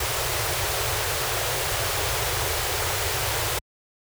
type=band-stop noise; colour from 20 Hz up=pink; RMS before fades=-25 dBFS; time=0-3.59 s; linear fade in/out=5 ms; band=130 to 370 Hz; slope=48 dB/octave; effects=high-pass 60 Hz 12 dB/octave